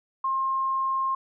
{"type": "tone", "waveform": "sine", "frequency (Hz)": 1065, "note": "C6", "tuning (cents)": 30, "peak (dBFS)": -23, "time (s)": [0.24, 1.15], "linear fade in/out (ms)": 5, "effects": []}